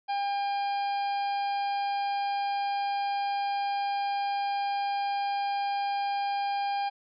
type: harmonic tone with a mistuned harmonic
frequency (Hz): 802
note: G5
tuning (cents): +39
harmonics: 1 / 2 / 3 / 4 / 5 / 6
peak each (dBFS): -27 / -43 / -42 / -45 / -49 / -46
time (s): 0.08-6.9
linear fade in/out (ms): 20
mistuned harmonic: 5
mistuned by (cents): +72
effects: none